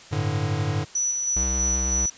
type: chord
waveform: square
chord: G suspended second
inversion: none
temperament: equal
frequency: 98 / 110 / 146.83 Hz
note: G2 / A2 / D3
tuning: 0 / 0 / 0 cents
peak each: -28 dBFS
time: 0.11-0.85 s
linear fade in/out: 20 ms
type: tone with tremolo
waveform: sine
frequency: 5920 Hz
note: F#8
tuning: in tune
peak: -21 dBFS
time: 0.95-2.1 s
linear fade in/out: 5 ms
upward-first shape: square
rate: 3.1 Hz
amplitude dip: 30%
type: tone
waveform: square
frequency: 65.41 Hz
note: C2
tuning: in tune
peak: -26 dBFS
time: 1.36-2.06 s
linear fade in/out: 5 ms
effects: white hiss -46 dBFS RMS until 2.17 s + resampled to 16000 Hz